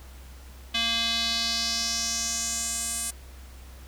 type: tone with band-pass filter sweep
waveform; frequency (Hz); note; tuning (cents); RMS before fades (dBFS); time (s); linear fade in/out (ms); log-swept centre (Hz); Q
square; 230.6; A#3; -19; -28; 0.74-3.11; 10; 3300 to 9100; 3.3
effects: added 64 Hz sine -43 dBFS peak until 3.87 s + pink hiss -52 dBFS RMS until 3.87 s